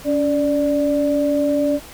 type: tone pair together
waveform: sine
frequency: 283.3 / 588 Hz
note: C#4 / D5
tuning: +38 / +2 cents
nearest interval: octave + minor second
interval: 1264 cents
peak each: -18 dBFS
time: 0.04-1.8 s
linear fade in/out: 50 ms
effects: pink hiss -39 dBFS RMS until 1.93 s